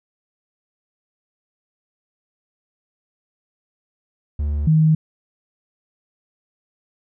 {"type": "tone pair in turn", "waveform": ["triangle", "sine"], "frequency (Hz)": [73.42, 157.02], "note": ["D2", "D#3"], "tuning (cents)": [0, 16], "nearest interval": "octave + minor second", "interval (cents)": 1316, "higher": "second", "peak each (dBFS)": [-17, -11], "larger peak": "second", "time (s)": [[4.39, 4.67], [4.67, 4.95]], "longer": "neither", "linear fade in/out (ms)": 5, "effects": []}